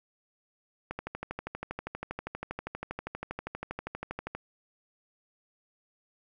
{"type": "click train", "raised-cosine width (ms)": 0.5, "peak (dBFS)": -20, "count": 44, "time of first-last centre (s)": [0.91, 4.35], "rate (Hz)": 12.5, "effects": []}